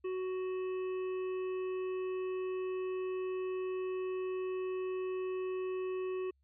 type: harmonic tone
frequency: 371.8 Hz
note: F#4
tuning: 8 cents sharp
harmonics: 1 / 3 / 5 / 7 / 8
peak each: -34 / -49 / -59 / -53 / -64 dBFS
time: 0.04-6.31 s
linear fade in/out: 10 ms
effects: added 68 Hz sine -70 dBFS peak until 6.43 s